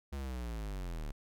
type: linear sweep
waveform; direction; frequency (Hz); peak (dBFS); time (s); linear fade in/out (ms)
square; down; 71.1 to 34.96; -38; 0.12-1.12; 10
effects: none